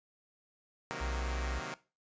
5% pulse chord, C half-diminished seventh, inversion none, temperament equal, 130.81 / 155.56 / 185 / 233.1 Hz, C3 / Eb3 / Gb3 / Bb3, 0 / 0 / 0 / 0 cents, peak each -33 dBFS, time 0.91-1.74 s, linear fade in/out 0 ms
sine tone, 62 Hz, B1, 7 cents sharp, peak -34 dBFS, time 1-1.6 s, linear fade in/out 20 ms
effects noise-tail reverb RT60 0.3 s tail -18 dB re dry + resampled to 16000 Hz

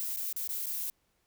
violet noise with dropouts, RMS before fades -35 dBFS, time 0-0.9 s, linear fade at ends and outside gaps 0 ms, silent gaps 0.162-0.171 / 0.327-0.363 / 0.475-0.492 / 0.659-0.667 s, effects pink hiss -74 dBFS RMS until 1.26 s

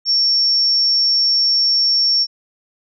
sine tone, 5470 Hz, F8, 37 cents flat, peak -12 dBFS, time 0.05-2.27 s, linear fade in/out 50 ms, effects none

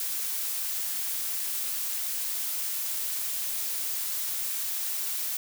blue noise, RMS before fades -31 dBFS, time 0-5.37 s, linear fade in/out 2 ms, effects none

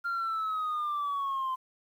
sine linear sweep, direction down, 1396.9 to 1030 Hz, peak -27 dBFS, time 0.04-1.56 s, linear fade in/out 20 ms, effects tanh soft clip ceiling -27 dBFS + 10-bit

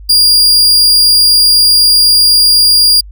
40% pulse tone, 4816 Hz, D8, 43 cents sharp, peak -3 dBFS, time 0.09-3.01 s, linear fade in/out 10 ms, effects added 50 Hz sine -28 dBFS peak until 3.11 s

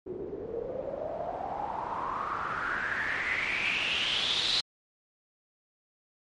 white noise with low-pass filter sweep, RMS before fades -32 dBFS, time 0.06-4.61 s, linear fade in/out 10 ms, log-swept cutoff 360 to 4100 Hz, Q 7.1, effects MP3 48 kbps

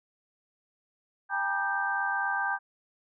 sine tone cluster, 794 / 878 / 966 / 1197 / 1566 Hz, G5 / A5 / B5 / D6 / G6, +22 / -4 / -39 / +33 / -2 cents, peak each -33 / -37 / -36 / -36 / -29 dBFS, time 1.29-2.59 s, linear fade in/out 50 ms, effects none

